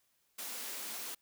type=high-pass noise; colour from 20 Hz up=white; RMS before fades=-42 dBFS; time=0.38-1.15 s; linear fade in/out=10 ms; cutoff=200 Hz; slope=96 dB/octave; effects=white hiss -75 dBFS RMS until 1.21 s